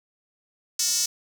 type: tone with high-pass filter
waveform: square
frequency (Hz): 202.3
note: G#3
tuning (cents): -45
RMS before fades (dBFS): -24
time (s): 0.79-1.06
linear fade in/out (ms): 5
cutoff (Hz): 5800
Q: 3.4
effects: 7-bit